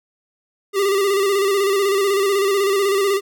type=tone with vibrato; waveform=square; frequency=395.9 Hz; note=G4; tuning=17 cents sharp; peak=-16 dBFS; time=0.73-3.21 s; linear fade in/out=50 ms; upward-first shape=square; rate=16 Hz; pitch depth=44 cents each way; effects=none